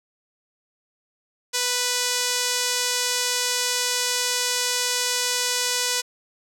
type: tone with band-pass filter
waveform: sawtooth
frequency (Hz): 493.9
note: B4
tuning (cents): 0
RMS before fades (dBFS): -24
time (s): 1.53-6.02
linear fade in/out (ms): 20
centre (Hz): 6300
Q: 1.1
effects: none